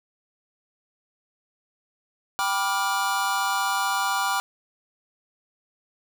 square chord, G dominant seventh, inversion none, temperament just, 784 / 980 / 1176 / 1411.2 Hz, G5 / B5 / D6 / F6, 0 / -14 / +2 / +18 cents, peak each -29 dBFS, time 2.39-4.4 s, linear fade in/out 0 ms, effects none

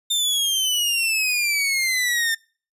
sawtooth exponential sweep, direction down, 3624 to 1796 Hz, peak -16 dBFS, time 0.1-2.35 s, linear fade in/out 10 ms, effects noise-tail reverb RT60 0.4 s tail -26 dB re dry + resampled to 32000 Hz

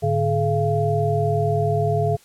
sine tone cluster, 105.5 / 145.9 / 425 / 685 Hz, G#2 / D3 / G#4 / F5, +28 / -11 / +40 / -34 cents, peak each -23 dBFS, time 0.02-2.17 s, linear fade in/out 20 ms, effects white hiss -53 dBFS RMS until 2.24 s + low-pass 12000 Hz 12 dB/octave

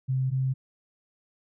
sine tone pair in turn, 131 / 131.71 Hz, C3 / C3, +2 / +12 cents, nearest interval unison, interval 10 cents, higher second, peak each -23 dBFS, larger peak neither, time 0.08-0.31 / 0.31-0.54 s, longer neither, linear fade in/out 20 ms, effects none

